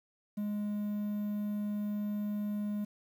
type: tone with quantisation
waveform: triangle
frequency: 207.7 Hz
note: G#3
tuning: in tune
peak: -30 dBFS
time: 0.37-2.85 s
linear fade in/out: 10 ms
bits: 10
effects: none